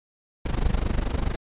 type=noise with amplitude modulation; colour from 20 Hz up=brown; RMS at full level=-21 dBFS; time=0.45-1.36 s; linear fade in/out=10 ms; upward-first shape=sine; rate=24.7 Hz; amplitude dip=85%; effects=resampled to 8000 Hz